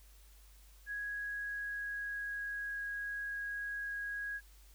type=tone with pitch glide; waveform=sine; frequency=1661.2 to 1649.7 Hz; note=G#6 to G#6; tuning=0 to -12 cents; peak=-37 dBFS; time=0.86-4.41 s; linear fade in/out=50 ms; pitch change=-12 cents; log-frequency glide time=1.04-2.62 s; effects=added 50 Hz sine -57 dBFS peak until 4.74 s + white hiss -65 dBFS RMS until 4.74 s